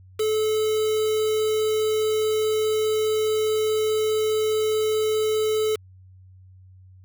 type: tone with quantisation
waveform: triangle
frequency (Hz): 432.4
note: A4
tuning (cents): -30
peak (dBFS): -18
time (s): 0.19-5.76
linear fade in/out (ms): 10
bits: 5
effects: added 93 Hz sine -46 dBFS peak until 7.04 s